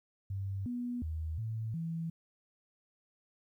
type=tone with pitch steps; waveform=sine; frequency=97.6 / 243.5 / 79.4 / 111.4 / 164.8 Hz; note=G2 / B3 / D#2 / A2 / E3; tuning=-7 / -24 / +36 / +22 / 0 cents; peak=-34 dBFS; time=0.3-2.1 s; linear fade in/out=5 ms; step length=360 ms; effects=12-bit